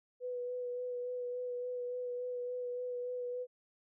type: tone with vibrato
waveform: sine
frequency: 493.9 Hz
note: B4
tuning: in tune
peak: -36 dBFS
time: 0.2-3.47 s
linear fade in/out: 50 ms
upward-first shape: sine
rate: 3.5 Hz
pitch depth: 17 cents each way
effects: none